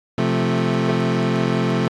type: chord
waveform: 25% pulse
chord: F major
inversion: second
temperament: equal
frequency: 130.81 / 174.61 / 220 Hz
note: C3 / F3 / A3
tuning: 0 / 0 / 0 cents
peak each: -18 dBFS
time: 0.18-1.88 s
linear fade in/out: 2 ms
effects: low-pass 4000 Hz 12 dB/octave + AAC 64 kbps